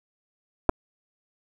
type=clicks; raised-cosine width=1 ms; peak=-5 dBFS; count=2; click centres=0.692 / 0.695 s; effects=7-bit